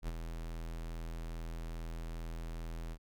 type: tone with ADSR envelope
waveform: square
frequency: 41.2 Hz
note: E1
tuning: in tune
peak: -34 dBFS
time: 0.02-2.98 s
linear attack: 59 ms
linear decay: 30 ms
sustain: -6 dB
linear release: 60 ms
effects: none